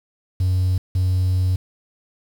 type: tone bursts at uneven times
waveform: triangle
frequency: 92.5 Hz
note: F#2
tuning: in tune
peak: -13 dBFS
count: 2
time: 0.4-0.78 / 0.95-1.56 s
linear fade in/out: 5 ms
effects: tanh soft clip ceiling -11 dBFS + 7-bit